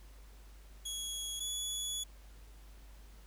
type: tone pair in turn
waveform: 20% pulse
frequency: 3337 / 3399 Hz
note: G#7 / G#7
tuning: +8 / +39 cents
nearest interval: unison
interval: 31 cents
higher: second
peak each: -32 / -30 dBFS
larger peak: second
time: 0.85-1.4 / 1.4-2.04 s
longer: second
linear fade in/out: 10 ms
effects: added 50 Hz sine -52 dBFS peak until 3.26 s + pink hiss -63 dBFS RMS until 3.26 s